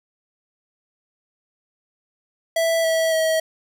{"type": "tone with pitch steps", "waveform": "square", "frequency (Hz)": [659, 649.9, 641], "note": ["E5", "E5", "E5"], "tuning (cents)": [-1, -25, -49], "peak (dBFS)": -18, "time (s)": [2.56, 3.4], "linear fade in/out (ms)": 5, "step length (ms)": 280, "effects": []}